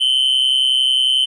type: tone with amplitude modulation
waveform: triangle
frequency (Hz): 3056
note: G7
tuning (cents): -45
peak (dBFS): -8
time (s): 0-1.26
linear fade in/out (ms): 20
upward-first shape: sine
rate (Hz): 131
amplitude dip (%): 70
effects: resampled to 22050 Hz